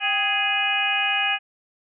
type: harmonic tone with a mistuned harmonic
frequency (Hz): 415.3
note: G#4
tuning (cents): 0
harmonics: 2 / 3 / 4 / 5 / 6 / 7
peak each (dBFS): -27 / -34 / -27 / -33 / -23 / -26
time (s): 0-1.39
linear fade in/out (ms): 50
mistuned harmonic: 2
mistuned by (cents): -84
effects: none